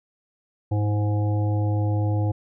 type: harmonic tone with a mistuned harmonic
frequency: 103.9 Hz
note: G#2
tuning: 1 cent sharp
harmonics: 1 / 3 / 5 / 7 / 8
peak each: -20 / -30 / -34 / -37 / -38 dBFS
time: 0.71-2.32 s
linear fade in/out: 10 ms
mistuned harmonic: 3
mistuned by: +42 cents
effects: none

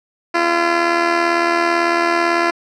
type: tone with amplitude modulation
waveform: 10% pulse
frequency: 341.6 Hz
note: F4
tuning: 38 cents flat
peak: -3 dBFS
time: 0.34-2.51 s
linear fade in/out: 10 ms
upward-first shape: sine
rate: 78 Hz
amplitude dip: 50%
effects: low-pass 4000 Hz 12 dB/octave

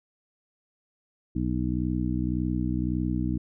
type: harmonic tone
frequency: 61.8 Hz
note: B1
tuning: 2 cents sharp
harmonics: 1 / 2 / 3 / 4 / 5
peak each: -31 / -31 / -31 / -31 / -31 dBFS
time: 1.35-3.38 s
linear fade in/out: 10 ms
effects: none

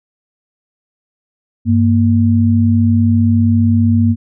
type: tone pair together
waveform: sine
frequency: 98 / 233.1 Hz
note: G2 / A#3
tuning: 0 / 0 cents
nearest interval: octave + minor third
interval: 1500 cents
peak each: -11 dBFS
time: 1.65-4.16 s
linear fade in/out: 50 ms
effects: none

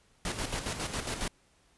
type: noise with tremolo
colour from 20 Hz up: pink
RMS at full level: -33 dBFS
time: 0.25-1.28 s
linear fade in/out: 2 ms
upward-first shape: square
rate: 7.3 Hz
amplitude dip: 55%
effects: pink hiss -66 dBFS RMS until 1.77 s + resampled to 24000 Hz

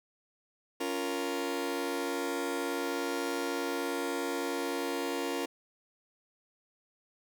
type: chord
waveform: sawtooth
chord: Bb minor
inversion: first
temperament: just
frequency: 279.7 / 349.6 / 466.2 Hz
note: Db4 / F4 / Bb4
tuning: +16 / +2 / 0 cents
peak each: -32 / -32 / -32 dBFS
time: 0.8-5.46 s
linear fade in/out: 10 ms
effects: none

